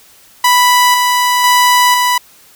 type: tone with tremolo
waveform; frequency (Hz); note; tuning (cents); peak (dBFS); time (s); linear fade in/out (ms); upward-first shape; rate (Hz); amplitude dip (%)
sawtooth; 987.8; B5; 0; -3; 0.44-2.18; 5; square; 1; 30
effects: white hiss -44 dBFS RMS until 2.55 s